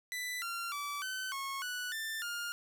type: tone with pitch steps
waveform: sawtooth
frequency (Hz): 1990 / 1379 / 1154 / 1523 / 1093 / 1478 / 1780 / 1412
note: B6 / F6 / D6 / F#6 / C#6 / F#6 / A6 / F6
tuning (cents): +13 / -22 / -31 / +50 / -25 / -2 / +20 / +19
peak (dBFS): -33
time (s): 0.12-2.52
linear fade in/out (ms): 0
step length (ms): 300
effects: none